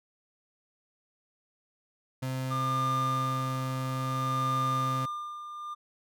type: tone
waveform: 35% pulse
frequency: 130.4 Hz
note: C3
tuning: 5 cents flat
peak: -29 dBFS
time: 2.22-5.06 s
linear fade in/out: 10 ms
type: tone with tremolo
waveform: triangle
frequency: 1200 Hz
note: D6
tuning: 37 cents sharp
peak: -25 dBFS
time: 2.5-5.75 s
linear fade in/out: 20 ms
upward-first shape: sine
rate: 0.59 Hz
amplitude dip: 75%
effects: none